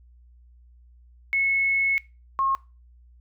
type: tone pair in turn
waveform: sine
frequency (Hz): 2192 / 1080.3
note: C#7 / C#6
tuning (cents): -20 / -45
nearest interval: octave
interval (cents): 1225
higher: first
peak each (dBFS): -20 / -20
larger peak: neither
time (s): 1.33-1.98 / 2.39-2.55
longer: first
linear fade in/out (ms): 0
effects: noise-tail reverb RT60 0.3 s tail -21 dB re dry + added 60 Hz sine -50 dBFS peak until 3.2 s